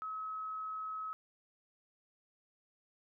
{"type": "tone", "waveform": "sine", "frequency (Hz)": 1283, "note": "E6", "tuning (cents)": -47, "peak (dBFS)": -38, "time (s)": [0.02, 1.13], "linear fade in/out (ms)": 0, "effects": []}